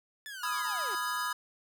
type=linear sweep; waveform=sawtooth; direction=down; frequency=1760 to 342.3 Hz; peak=-37 dBFS; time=0.26-0.95 s; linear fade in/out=0 ms
type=chord; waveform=square; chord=F half-diminished seventh; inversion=second; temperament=equal with one note detuned; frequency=995.2 / 1244.5 / 1396.9 / 1661.2 Hz; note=Cb6 / Eb6 / F6 / Ab6; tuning=+13 / 0 / 0 / 0 cents; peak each=-37 / -36 / -42 / -37 dBFS; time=0.43-1.33 s; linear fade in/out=5 ms
effects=none